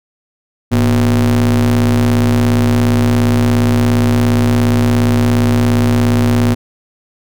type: ring-modulated tone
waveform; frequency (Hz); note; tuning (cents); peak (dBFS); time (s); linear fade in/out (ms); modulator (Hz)
square; 67.2; C2; +47; -7; 0.71-6.55; 20; 173
effects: none